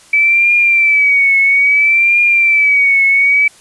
sine tone with vibrato, 2300 Hz, D7, 37 cents flat, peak -7 dBFS, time 0.13-3.48 s, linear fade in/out 5 ms, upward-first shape triangle, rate 0.6 Hz, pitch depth 87 cents each way, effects white hiss -43 dBFS RMS until 3.6 s + resampled to 24000 Hz

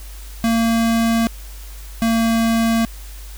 square tone pair in turn, 228.6 / 227.7 Hz, A#3 / A#3, -34 / -40 cents, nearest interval unison, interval 6 cents, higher first, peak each -15 dBFS, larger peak neither, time 0.44-1.27 / 2.02-2.85 s, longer neither, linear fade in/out 0 ms, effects added 50 Hz sine -32 dBFS peak until 3.37 s + white hiss -42 dBFS RMS until 3.37 s

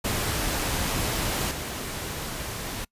pink noise with level steps, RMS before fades -27 / -33 dBFS, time 0.04-2.85 s, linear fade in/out 10 ms, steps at 1.51 s, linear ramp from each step 2 ms, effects noise-tail reverb RT60 0.1 s tail -25 dB re dry + resampled to 32000 Hz

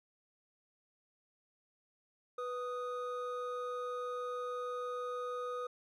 triangle tone pair together, 493.9 / 1244.6 Hz, B4 / D#6, 0 / 0 cents, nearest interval octave + major third, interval 1600 cents, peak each -37 / -39 dBFS, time 2.38-5.67 s, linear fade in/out 5 ms, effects none

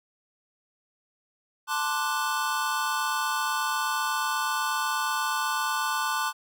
square chord, D dominant seventh, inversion second, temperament equal, 880 / 1046.5 / 1174.7 / 1480 Hz, A5 / C6 / D6 / F#6, 0 / 0 / 0 / 0 cents, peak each -32 dBFS, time 1.67-6.33 s, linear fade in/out 50 ms, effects none

